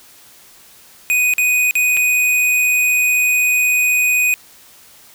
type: tone with dropouts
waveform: square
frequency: 2489 Hz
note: D#7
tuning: in tune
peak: -13 dBFS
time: 1.1-4.34 s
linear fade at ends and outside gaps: 0 ms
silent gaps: 1.337-1.382 / 1.71-1.754 / 1.968-1.972 s
effects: white hiss -45 dBFS RMS until 5.14 s